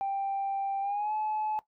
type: tone with pitch glide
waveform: sine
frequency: 787 to 858.2 Hz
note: G5 to A5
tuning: +7 to -43 cents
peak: -27 dBFS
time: 0.01-1.59 s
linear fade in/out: 0 ms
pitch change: +150 cents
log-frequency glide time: 0.81-1.13 s
effects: noise-tail reverb RT60 0.1 s tail -17 dB re dry + tanh soft clip ceiling -25 dBFS